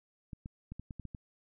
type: clicks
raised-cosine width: 5 ms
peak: -30 dBFS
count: 8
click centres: 0.332 / 0.459 / 0.72 / 0.796 / 0.908 / 0.997 / 1.053 / 1.148 s
effects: none